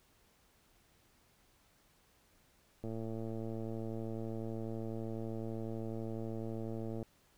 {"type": "click train", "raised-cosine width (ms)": 2, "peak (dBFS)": -29, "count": 470, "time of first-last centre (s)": [2.84, 7.027], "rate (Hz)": 112, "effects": ["pink hiss -69 dBFS RMS until 7.37 s"]}